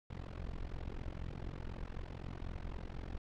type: noise with amplitude modulation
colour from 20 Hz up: brown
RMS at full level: -39 dBFS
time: 0.1-3.18 s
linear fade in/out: 5 ms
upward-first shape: sine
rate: 44 Hz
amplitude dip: 100%
effects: low-pass 4000 Hz 12 dB/octave